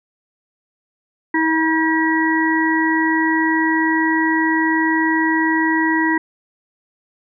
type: harmonic tone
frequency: 320.4 Hz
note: E4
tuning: 49 cents flat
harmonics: 1 / 3 / 5 / 6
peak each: -17 / -21 / -27 / -19 dBFS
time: 1.34-6.18 s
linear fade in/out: 5 ms
effects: none